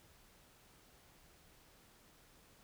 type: silence
effects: pink hiss -65 dBFS RMS until 2.63 s